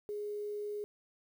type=tone with quantisation; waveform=sine; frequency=415.3 Hz; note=G#4; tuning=in tune; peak=-36 dBFS; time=0.09-0.84 s; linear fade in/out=0 ms; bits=10; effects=none